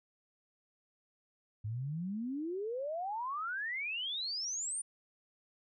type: exponential sweep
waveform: sine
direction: up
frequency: 101.7 to 9397 Hz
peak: -35 dBFS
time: 1.64-4.82 s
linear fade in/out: 10 ms
effects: none